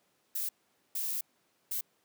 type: noise bursts at uneven times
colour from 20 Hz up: violet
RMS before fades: -34 dBFS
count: 3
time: 0.35-0.49 / 0.95-1.21 / 1.71-1.81 s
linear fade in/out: 5 ms
effects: pink hiss -72 dBFS RMS until 2.04 s + high-pass 200 Hz 12 dB/octave